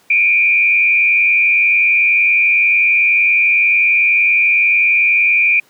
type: tone with frequency modulation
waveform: sine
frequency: 2392 Hz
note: D7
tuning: 31 cents sharp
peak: -9 dBFS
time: 0.1-5.6 s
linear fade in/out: 5 ms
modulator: 91 Hz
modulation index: 0.93
effects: pink hiss -52 dBFS RMS until 5.69 s + high-pass 200 Hz 12 dB/octave